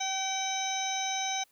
harmonic tone, 767 Hz, G5, 38 cents flat, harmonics 1 / 2 / 3 / 4 / 5 / 7 / 8, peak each -33 / -44 / -38 / -42 / -37 / -44 / -35 dBFS, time 0-1.44 s, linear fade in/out 10 ms, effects white hiss -67 dBFS RMS until 1.51 s

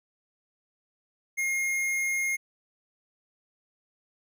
sine tone with tanh clipping, 2139 Hz, C7, 38 cents sharp, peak -27 dBFS, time 1.37-2.37 s, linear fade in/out 20 ms, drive 18 dB, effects none

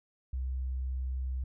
sine tone, 64.5 Hz, C2, 24 cents flat, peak -31 dBFS, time 0.33-1.44 s, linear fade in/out 5 ms, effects none

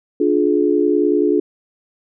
sine chord, D diminished, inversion none, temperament just, 293.7 / 352.4 / 422.9 Hz, D4 / F4 / Ab4, 0 / +16 / +31 cents, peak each -17 dBFS, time 0.2-1.4 s, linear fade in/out 5 ms, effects none

